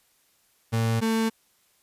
35% pulse tone pair in turn, 113.7 / 223.8 Hz, A#2 / A3, -43 / +30 cents, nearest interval octave, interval 1173 cents, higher second, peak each -20 dBFS, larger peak neither, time 0.72-1.01 / 1.01-1.3 s, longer neither, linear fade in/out 20 ms, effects white hiss -65 dBFS RMS until 1.82 s + resampled to 32000 Hz

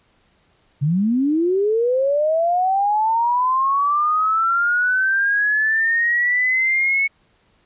sine linear sweep, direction up, 133.7 to 2217 Hz, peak -15 dBFS, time 0.81-7.08 s, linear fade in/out 20 ms, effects pink hiss -60 dBFS RMS until 7.65 s + resampled to 8000 Hz

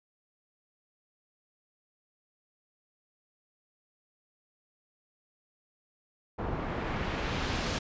pink noise with low-pass filter sweep, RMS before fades -33 dBFS, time 6.38-7.79 s, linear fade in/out 10 ms, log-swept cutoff 1000 to 6200 Hz, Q 0.81, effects resampled to 16000 Hz

